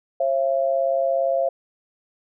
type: tone pair together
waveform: sine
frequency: 538.7 / 676 Hz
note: C#5 / E5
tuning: -50 / +43 cents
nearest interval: major third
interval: 393 cents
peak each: -21 dBFS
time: 0.2-1.49 s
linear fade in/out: 5 ms
effects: none